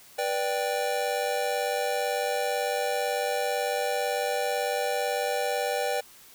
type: chord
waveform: square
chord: G major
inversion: first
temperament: just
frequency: 490 / 588 / 784 Hz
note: B4 / D5 / G5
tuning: -14 / +2 / 0 cents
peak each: -31 dBFS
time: 0.18-6.01 s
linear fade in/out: 10 ms
effects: white hiss -52 dBFS RMS until 6.34 s